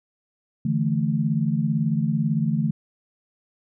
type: chord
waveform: sine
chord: D suspended second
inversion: none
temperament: equal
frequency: 146.83 / 164.81 / 220 Hz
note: D3 / E3 / A3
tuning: 0 / 0 / 0 cents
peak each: -24 dBFS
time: 0.65-2.71 s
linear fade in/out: 5 ms
effects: none